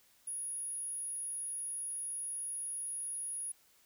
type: tone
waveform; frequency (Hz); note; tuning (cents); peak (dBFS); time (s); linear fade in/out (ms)
sine; 10430; E9; -19; -37; 0.27-3.52; 5
effects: white hiss -67 dBFS RMS until 3.85 s